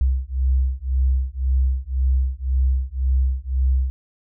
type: beating tone pair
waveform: sine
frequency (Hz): 64.2 / 66.1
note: C2 / C2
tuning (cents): -32 / +18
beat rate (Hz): 1.9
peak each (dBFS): -20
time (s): 0.01-3.9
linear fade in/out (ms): 0
effects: none